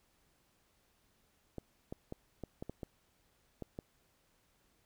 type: clicks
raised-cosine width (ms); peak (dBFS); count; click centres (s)
2; -28; 9; 1.583 / 1.925 / 2.124 / 2.437 / 2.625 / 2.696 / 2.832 / 3.623 / 3.789
effects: pink hiss -73 dBFS RMS until 4.85 s